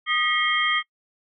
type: tone cluster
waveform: sine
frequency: 1236 / 1925 / 2158 / 3185 Hz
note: D#6 / B6 / C#7 / G7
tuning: -12 / -45 / -47 / +27 cents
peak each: -25 dBFS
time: 0.06-0.83 s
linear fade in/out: 50 ms
effects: noise-tail reverb RT60 0.1 s tail -24 dB re dry